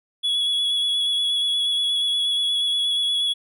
triangle tone with vibrato, 3377 Hz, G#7, 28 cents sharp, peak -18 dBFS, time 0.23-3.34 s, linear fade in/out 20 ms, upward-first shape square, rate 8.4 Hz, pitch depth 12 cents each way, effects none

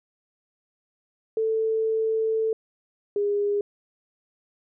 sine tone pair in turn, 443 / 408.6 Hz, A4 / G#4, +12 / -28 cents, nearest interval minor second, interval 140 cents, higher first, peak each -21 dBFS, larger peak neither, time 1.37-2.53 / 3.16-3.61 s, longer first, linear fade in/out 2 ms, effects none

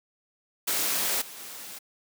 white noise with level steps, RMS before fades -27 / -43 / -41 dBFS, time 0.67-1.79 s, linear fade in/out 10 ms, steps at 1.21 / 1.39 s, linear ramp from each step 10 ms, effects high-pass 200 Hz 12 dB/octave

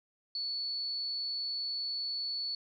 sine tone, 4435 Hz, C#8, in tune, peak -33 dBFS, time 0.35-2.55 s, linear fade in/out 2 ms, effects none

